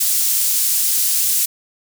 pink high-pass noise, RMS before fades -17 dBFS, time 0-1.46 s, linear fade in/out 10 ms, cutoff 7700 Hz, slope 12 dB/octave, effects none

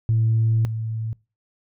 sine tone pair in turn, 112.2 / 111.49 Hz, A2 / A2, +34 / +23 cents, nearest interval unison, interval 11 cents, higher first, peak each -15 / -24 dBFS, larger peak first, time 0.09-0.65 / 0.65-1.13 s, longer first, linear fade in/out 0 ms, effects noise-tail reverb RT60 0.3 s tail -24 dB re dry + tanh soft clip ceiling -12 dBFS

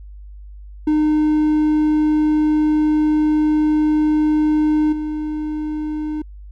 triangle tone with level steps, 305.3 Hz, D#4, 33 cents flat, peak -11 / -19 dBFS, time 0.87-6.22 s, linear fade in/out 5 ms, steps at 4.92 s, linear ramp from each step 10 ms, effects added 50 Hz sine -34 dBFS peak until 6.51 s

